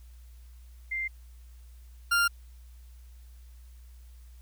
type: tone pair in turn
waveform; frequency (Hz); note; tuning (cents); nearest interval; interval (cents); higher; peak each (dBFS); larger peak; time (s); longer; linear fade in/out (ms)
sine / 40% pulse; 2093 / 1396.9; C7 / F6; 0 / 0; perfect fifth; 700; first; -29 / -21; second; 0.91-1.08 / 2.11-2.28; neither; 10
effects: added 60 Hz sine -47 dBFS peak until 4.41 s + white hiss -65 dBFS RMS until 4.41 s